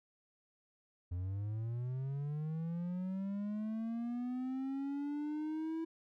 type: linear sweep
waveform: triangle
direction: up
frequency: 86.5 to 328 Hz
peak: -34 dBFS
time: 1.11-5.85 s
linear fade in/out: 10 ms
effects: none